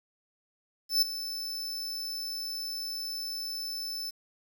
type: tone with ADSR envelope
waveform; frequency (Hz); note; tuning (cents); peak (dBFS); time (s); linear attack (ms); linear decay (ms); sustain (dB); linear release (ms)
45% pulse; 5274; E8; 0; -20; 0.89-4.11; 130; 11; -14; 17
effects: 9-bit